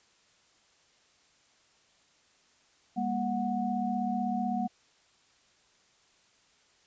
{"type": "tone cluster", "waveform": "sine", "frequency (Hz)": [201.1, 237, 735], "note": ["G3", "A#3", "F#5"], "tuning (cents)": [44, 29, -12], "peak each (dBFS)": [-33, -32, -32], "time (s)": [2.96, 4.68], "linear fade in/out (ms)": 20, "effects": ["white hiss -65 dBFS RMS until 6.86 s", "resampled to 16000 Hz"]}